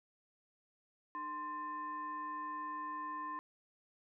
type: tone with frequency modulation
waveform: sine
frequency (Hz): 1044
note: C6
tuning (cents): -4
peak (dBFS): -39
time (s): 1.15-3.39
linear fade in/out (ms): 0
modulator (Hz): 741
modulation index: 0.53
effects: none